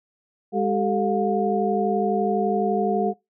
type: tone cluster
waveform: sine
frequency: 204.3 / 386 / 437.9 / 713 Hz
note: G#3 / G4 / A4 / F5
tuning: -28 / -27 / -8 / +36 cents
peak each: -25 dBFS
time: 0.52-3.14 s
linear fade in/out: 50 ms
effects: noise-tail reverb RT60 0.2 s tail -22 dB re dry